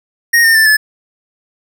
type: tone with pitch steps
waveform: square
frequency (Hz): 1864 / 1817.2 / 1771.6 / 1727.2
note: A#6 / A#6 / A6 / A6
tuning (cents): -1 / -45 / +11 / -33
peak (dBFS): -7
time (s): 0.33-0.77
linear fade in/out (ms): 10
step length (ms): 110
effects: none